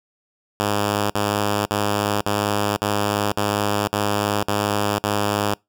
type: tone bursts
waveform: 5% pulse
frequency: 103.1 Hz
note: G#2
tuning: 12 cents flat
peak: -8 dBFS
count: 9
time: 0.6-5.54 s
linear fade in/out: 0 ms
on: 500 ms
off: 55 ms
effects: noise-tail reverb RT60 0.2 s tail -26 dB re dry